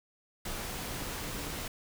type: tone in noise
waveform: sine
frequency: 287 Hz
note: D4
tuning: 40 cents flat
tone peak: -46 dBFS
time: 1.24-1.49 s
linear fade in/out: 5 ms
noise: pink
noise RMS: -38 dBFS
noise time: 0.45-1.68 s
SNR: -11 dB
effects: none